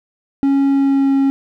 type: tone with pitch glide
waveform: triangle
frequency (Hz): 275.9 to 273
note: C#4 to C#4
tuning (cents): -8 to -26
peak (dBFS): -9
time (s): 0.43-1.3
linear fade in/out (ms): 0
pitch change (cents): -18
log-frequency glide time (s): 0.69-1.15
effects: none